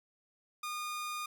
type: tone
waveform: sawtooth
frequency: 1220 Hz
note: D#6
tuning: 34 cents flat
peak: -33 dBFS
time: 0.63-1.26 s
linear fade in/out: 5 ms
effects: none